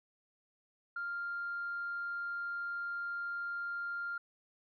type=tone; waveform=sine; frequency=1396.9 Hz; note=F6; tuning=in tune; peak=-35 dBFS; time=0.96-4.18 s; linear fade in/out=5 ms; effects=tanh soft clip ceiling -31 dBFS